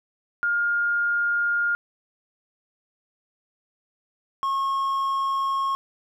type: tone pair in turn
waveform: sine / triangle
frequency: 1414 / 1087.4 Hz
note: F6 / C#6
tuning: +21 / -34 cents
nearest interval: perfect fourth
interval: 455 cents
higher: first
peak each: -20 dBFS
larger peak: neither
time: 0.43-1.75 / 4.43-5.75 s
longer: neither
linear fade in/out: 0 ms
effects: none